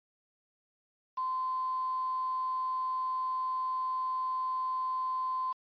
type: tone with quantisation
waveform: sine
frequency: 1032 Hz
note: C6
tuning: 24 cents flat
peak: -30 dBFS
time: 1.17-5.53 s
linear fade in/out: 10 ms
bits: 8
effects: resampled to 11025 Hz